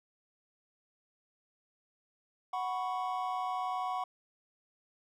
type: chord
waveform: triangle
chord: F# suspended fourth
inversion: none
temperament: equal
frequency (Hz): 740 / 987.8 / 1108.7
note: F#5 / B5 / C#6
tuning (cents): 0 / 0 / 0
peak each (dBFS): -33 / -37 / -36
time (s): 2.53-4.04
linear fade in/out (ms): 5
effects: none